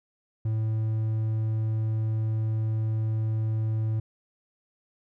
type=tone; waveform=triangle; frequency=110 Hz; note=A2; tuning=in tune; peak=-22 dBFS; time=0.45-4 s; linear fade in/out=5 ms; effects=none